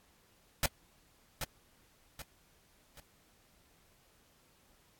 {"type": "noise with echo", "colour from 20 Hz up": "pink", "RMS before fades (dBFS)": -28, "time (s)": [0.63, 0.66], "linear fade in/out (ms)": 2, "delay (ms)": 780, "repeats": 3, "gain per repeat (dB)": -8, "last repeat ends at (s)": 3, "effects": ["pink hiss -67 dBFS RMS until 4.99 s", "AAC 64 kbps"]}